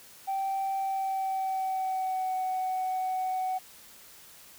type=tone with pitch glide; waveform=sine; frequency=777 to 747.9 Hz; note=G5 to F#5; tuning=-16 to +18 cents; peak=-26 dBFS; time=0.27-3.59 s; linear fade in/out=20 ms; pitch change=-66 cents; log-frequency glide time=0.78-2.36 s; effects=tanh soft clip ceiling -25 dBFS + white hiss -52 dBFS RMS until 4.58 s